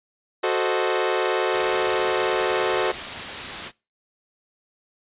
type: chord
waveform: sawtooth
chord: F# diminished seventh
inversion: none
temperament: equal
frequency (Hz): 370 / 440 / 523.3 / 622.3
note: F#4 / A4 / C5 / Eb5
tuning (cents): 0 / 0 / 0 / 0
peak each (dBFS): -20 / -21 / -23 / -25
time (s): 0.43-2.92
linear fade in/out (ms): 10
type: noise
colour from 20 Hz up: white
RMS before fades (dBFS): -30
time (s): 1.51-3.72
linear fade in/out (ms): 50
effects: noise-tail reverb RT60 0.3 s tail -24 dB re dry + resampled to 8000 Hz